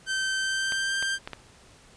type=tone with pitch glide; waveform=sawtooth; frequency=1549 to 1578.8 Hz; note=G6 to G6; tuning=-21 to +12 cents; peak=-22 dBFS; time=0.06-1.19 s; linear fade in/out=50 ms; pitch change=+33 cents; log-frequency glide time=0.37-0.93 s
type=clicks; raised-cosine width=0.3 ms; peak=-18 dBFS; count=4; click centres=0.722 / 1.026 / 1.275 / 1.333 s
effects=pink hiss -54 dBFS RMS until 1.96 s + resampled to 22050 Hz